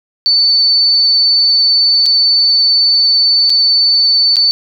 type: tone with dropouts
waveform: sine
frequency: 4509 Hz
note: C#8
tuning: 29 cents sharp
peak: -7 dBFS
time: 0.26-4.51 s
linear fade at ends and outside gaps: 0 ms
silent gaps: 2.058-2.063 / 3.496-3.502 / 4.358-4.367 s
effects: none